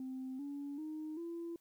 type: tone with pitch steps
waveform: sine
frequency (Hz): 260.4 / 284 / 309.7 / 337.7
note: C4 / C#4 / D#4 / E4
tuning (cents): -8 / +42 / -8 / +42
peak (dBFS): -39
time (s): 0-1.56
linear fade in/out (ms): 2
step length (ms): 390
effects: tanh soft clip ceiling -37 dBFS + white hiss -75 dBFS RMS until 1.6 s